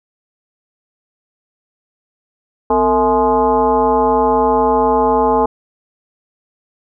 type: tone with frequency modulation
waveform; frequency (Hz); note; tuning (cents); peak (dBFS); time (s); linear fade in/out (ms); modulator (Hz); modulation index
sine; 649; E5; -27; -10; 2.7-5.46; 5; 197; 1.9
effects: none